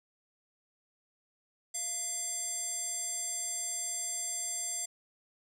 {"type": "tone with band-pass filter", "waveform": "square", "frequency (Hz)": 683, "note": "F5", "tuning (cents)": -39, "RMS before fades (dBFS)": -36, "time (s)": [1.74, 4.86], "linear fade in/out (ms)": 10, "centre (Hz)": 7900, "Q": 9.3, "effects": []}